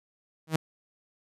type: tone with exponential growth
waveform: sawtooth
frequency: 158.7 Hz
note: D#3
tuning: 35 cents sharp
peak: -16 dBFS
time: 0.47-0.56 s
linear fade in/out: 5 ms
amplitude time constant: 19 ms
effects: resampled to 32000 Hz